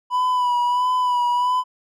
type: tone with vibrato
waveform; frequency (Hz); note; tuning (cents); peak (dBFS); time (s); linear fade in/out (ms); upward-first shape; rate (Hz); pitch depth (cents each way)
triangle; 987.8; B5; 0; -15; 0.1-1.64; 50; sine; 1.5; 34
effects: none

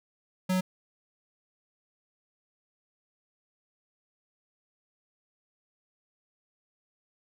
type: tone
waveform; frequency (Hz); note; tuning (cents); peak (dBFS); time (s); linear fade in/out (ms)
square; 185; F#3; 0; -25; 0.49-0.61; 10
effects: none

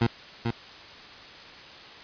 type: tone with echo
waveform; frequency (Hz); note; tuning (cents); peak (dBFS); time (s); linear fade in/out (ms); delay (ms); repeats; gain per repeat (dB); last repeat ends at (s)
20% pulse; 116.54; A#2; 0; -15; 0.01-0.07; 5; 440; 1; -5; 0.51
effects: white hiss -45 dBFS RMS until 2.03 s + resampled to 11025 Hz

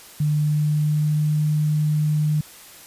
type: tone with pitch glide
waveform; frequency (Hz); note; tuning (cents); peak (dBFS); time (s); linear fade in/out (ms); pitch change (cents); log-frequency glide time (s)
sine; 150 to 151.66; D3 to D#3; +37 to -44; -17; 0.2-2.41; 5; +19; 0.4-1.35
effects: white hiss -44 dBFS RMS until 2.86 s + resampled to 32000 Hz

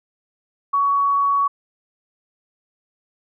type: tone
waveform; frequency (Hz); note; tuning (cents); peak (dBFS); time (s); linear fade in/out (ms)
sine; 1123; C#6; +22; -15; 0.73-1.48; 10
effects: none

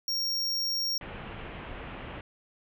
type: tone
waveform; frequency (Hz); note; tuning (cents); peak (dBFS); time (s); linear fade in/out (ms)
square; 5560; F8; -9; -28; 0.08-0.98; 2
type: low-pass noise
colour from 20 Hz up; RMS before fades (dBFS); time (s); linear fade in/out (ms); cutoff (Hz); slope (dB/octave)
pink; -41; 1.01-2.21; 2; 3100; 48
effects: none

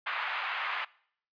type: band-pass noise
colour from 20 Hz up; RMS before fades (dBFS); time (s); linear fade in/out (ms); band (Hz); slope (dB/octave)
pink; -34; 0.06-0.85; 10; 940 to 2800; 24
effects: noise-tail reverb RT60 0.6 s tail -22 dB re dry + resampled to 11025 Hz

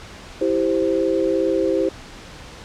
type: chord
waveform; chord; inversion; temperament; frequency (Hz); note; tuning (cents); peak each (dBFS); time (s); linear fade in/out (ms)
sine; C major; first; equal; 329.6 / 392 / 523.3; E4 / G4 / C5; 0 / 0 / 0; -21; 0.41-1.89; 5
effects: pink hiss -39 dBFS RMS until 2.64 s + low-pass 6000 Hz 12 dB/octave

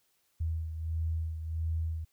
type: beating tone pair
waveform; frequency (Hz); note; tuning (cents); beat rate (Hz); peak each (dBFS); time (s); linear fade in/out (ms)
sine; 80.7 / 82.2; E2 / E2; -36 / -4; 1.5; -31 / -39; 0.4-2.05; 10
effects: white hiss -73 dBFS RMS until 2.12 s

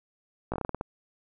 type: slowing click train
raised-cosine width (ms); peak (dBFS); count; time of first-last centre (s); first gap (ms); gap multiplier
1; -17; 9; 0.52-0.811; 17; 1.21
effects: none

